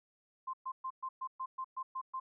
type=tone bursts; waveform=sine; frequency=1046.5 Hz; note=C6; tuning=in tune; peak=-36 dBFS; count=10; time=0.47-2.2 s; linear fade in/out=10 ms; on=65 ms; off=120 ms; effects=none

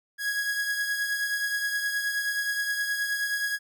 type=beating tone pair; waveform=45% pulse; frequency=1658 / 1667.5 Hz; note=G#6 / G#6; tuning=-3 / +7 cents; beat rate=9.5 Hz; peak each=-27 / -35 dBFS; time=0.18-3.59 s; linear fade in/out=50 ms; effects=none

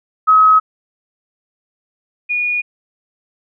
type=tone pair in turn; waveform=sine; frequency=1276 / 2448 Hz; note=D#6 / D#7; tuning=+43 / -29 cents; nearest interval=major seventh; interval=1128 cents; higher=second; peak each=-6 / -15 dBFS; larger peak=first; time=0.27-0.6 / 2.29-2.62 s; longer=neither; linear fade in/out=20 ms; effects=none

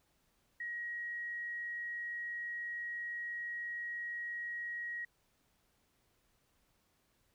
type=tone; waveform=sine; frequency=1897 Hz; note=A#6; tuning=30 cents sharp; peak=-38 dBFS; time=0.6-5.05 s; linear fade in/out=5 ms; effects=pink hiss -75 dBFS RMS until 7.34 s

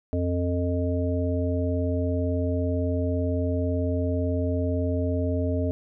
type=harmonic tone; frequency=88.2 Hz; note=F2; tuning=18 cents sharp; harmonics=1 / 3 / 5 / 7; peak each=-25 / -28 / -32 / -31 dBFS; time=0.13-5.71 s; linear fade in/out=0 ms; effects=none

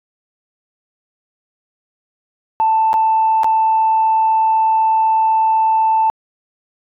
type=tone with dropouts; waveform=sine; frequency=884 Hz; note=A5; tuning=8 cents sharp; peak=-10 dBFS; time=2.6-6.1 s; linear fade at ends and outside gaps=0 ms; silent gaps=2.931-2.94 / 3.434-3.444 s; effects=tanh soft clip ceiling -6 dBFS

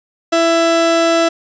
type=tone pair together; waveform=30% pulse; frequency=332.5 / 665 Hz; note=E4 / E5; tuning=+15 / +15 cents; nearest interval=octave; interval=1200 cents; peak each=-12 dBFS; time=0.32-1.29 s; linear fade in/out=10 ms; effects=resampled to 16000 Hz + 8-bit

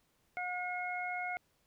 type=harmonic tone; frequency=721 Hz; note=F#5; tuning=45 cents flat; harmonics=1 / 2 / 3; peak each=-38 / -43 / -39 dBFS; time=0.37-1.37 s; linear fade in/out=0 ms; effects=pink hiss -74 dBFS RMS until 1.66 s

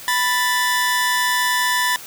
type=tone pair together; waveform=sawtooth; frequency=987.8 / 1760.1 Hz; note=B5 / A6; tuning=0 / 0 cents; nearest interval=minor seventh; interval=1000 cents; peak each=-16 dBFS; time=0.08-1.96 s; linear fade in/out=0 ms; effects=white hiss -37 dBFS RMS until 2.06 s

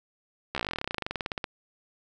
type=slowing click train; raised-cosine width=0.3 ms; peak=-14 dBFS; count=28; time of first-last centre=0.55-1.442 s; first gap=14 ms; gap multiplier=1.06; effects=none

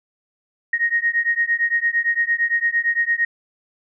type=beating tone pair; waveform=sine; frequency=1864.7 / 1873.5 Hz; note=A#6 / A#6; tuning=0 / +8 cents; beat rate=8.8 Hz; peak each=-20 dBFS; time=0.73-3.25 s; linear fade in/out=5 ms; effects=none

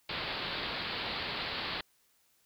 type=low-pass noise; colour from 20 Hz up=white; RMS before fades=-37 dBFS; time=0.09-1.81 s; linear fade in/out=5 ms; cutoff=4600 Hz; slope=96 dB/octave; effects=white hiss -70 dBFS RMS until 2.45 s

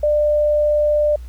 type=tone; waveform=sine; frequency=596 Hz; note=D5; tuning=25 cents sharp; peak=-13 dBFS; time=0.03-1.16 s; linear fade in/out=5 ms; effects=added 60 Hz sine -30 dBFS peak until 1.28 s + pink hiss -53 dBFS RMS until 1.28 s

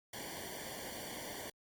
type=noise with comb filter; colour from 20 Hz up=pink; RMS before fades=-45 dBFS; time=0.13-1.5 s; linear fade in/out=5 ms; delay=0.77 ms; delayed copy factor=-0.95; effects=Opus 48 kbps

